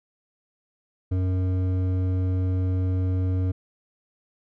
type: tone with hard clipping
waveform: sine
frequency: 92.5 Hz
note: F#2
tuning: in tune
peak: -23 dBFS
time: 1.11-3.52 s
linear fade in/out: 10 ms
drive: 10 dB
effects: none